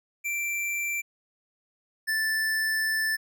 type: tone pair in turn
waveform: square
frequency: 2349 / 1759.8 Hz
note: D7 / A6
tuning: 0 / 0 cents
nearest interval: perfect fourth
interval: 500 cents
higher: first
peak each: -28 / -25 dBFS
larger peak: second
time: 0.24-1.02 / 2.07-3.17 s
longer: second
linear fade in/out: 20 ms
effects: none